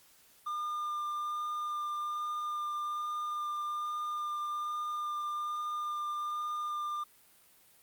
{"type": "tone with vibrato", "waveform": "triangle", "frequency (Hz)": 1203, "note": "D6", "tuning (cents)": 41, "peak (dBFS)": -31, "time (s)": [0.46, 7.04], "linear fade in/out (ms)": 10, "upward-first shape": "sine", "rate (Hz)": 1.2, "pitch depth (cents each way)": 9, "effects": ["white hiss -62 dBFS RMS until 7.82 s", "Opus 48 kbps"]}